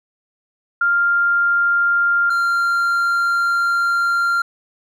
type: tone pair in turn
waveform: sine / triangle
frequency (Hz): 1396.9 / 1387.3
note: F6 / F6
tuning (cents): 0 / -12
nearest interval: unison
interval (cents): 12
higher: first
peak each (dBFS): -13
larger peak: neither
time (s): 0.81-2.3 / 2.3-4.42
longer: second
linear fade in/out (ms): 5
effects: none

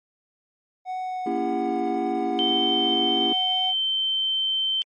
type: tone with vibrato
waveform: triangle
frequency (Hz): 740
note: F#5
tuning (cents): 0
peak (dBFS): -25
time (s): 0.85-3.74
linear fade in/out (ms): 50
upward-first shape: triangle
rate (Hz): 1.8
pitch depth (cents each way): 8
type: chord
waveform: triangle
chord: A# diminished seventh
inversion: none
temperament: just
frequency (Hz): 233.1 / 279.7 / 335.6 / 402.8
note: A#3 / C#4 / E4 / G4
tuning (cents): 0 / +16 / +31 / +47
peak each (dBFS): -29 / -28 / -26 / -28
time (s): 1.26-3.33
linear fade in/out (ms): 5
type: tone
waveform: sine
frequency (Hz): 3102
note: G7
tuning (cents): -19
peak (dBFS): -21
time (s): 2.39-4.82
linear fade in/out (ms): 0
effects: MP3 32 kbps

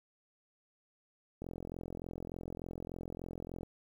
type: click train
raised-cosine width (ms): 2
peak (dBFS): -29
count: 97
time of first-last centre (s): 1.42-3.632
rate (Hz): 43.4
effects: 10-bit

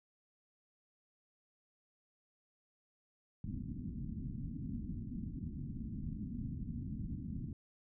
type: low-pass noise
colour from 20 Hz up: white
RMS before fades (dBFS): -42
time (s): 3.44-7.53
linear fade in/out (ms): 2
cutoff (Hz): 260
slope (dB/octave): 48
effects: none

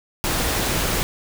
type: noise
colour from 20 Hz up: pink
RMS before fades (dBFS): -22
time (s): 0.24-1.03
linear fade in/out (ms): 0
effects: none

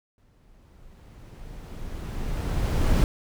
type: noise with exponential growth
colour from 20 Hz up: brown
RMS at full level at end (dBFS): -19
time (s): 0.18-3.04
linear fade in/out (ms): 1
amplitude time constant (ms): 620
effects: none

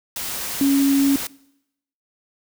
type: tone in noise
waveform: sine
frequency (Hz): 276.8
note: C#4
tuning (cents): -2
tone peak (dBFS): -14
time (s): 0.61-1.16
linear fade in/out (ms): 2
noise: white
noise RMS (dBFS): -28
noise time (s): 0.16-1.27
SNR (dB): +11
effects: noise-tail reverb RT60 0.8 s tail -22 dB re dry

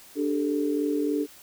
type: chord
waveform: sine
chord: D suspended fourth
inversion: none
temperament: equal with one note detuned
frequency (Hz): 293.7 / 396.6 / 440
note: D4 / G4 / A4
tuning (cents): 0 / +20 / 0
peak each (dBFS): -25 / -31 / -29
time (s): 0.15-1.27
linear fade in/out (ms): 50
effects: white hiss -50 dBFS RMS until 1.42 s

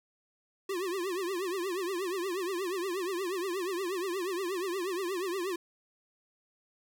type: tone with vibrato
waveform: square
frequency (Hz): 367.7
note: F#4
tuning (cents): -11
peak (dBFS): -32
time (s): 0.69-5.56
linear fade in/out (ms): 5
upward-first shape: triangle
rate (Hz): 8.4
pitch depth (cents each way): 170
effects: none

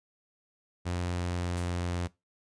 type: tone with pitch glide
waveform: sawtooth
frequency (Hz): 88.4 to 87.84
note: F2 to F2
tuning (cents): +22 to +11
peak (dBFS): -26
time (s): 0.85-2.08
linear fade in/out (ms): 20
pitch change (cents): -11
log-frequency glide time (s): 1.13-1.86
type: noise with exponential decay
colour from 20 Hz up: blue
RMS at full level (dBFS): -39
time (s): 1.57-1.78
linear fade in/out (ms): 5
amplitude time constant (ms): 45
effects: noise-tail reverb RT60 0.2 s tail -19 dB re dry + resampled to 22050 Hz

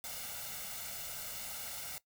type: noise with comb filter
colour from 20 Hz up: white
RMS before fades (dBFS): -43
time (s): 0.04-1.98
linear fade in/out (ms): 0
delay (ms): 1.4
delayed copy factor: +0.7
effects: noise-tail reverb RT60 0.1 s tail -18 dB re dry

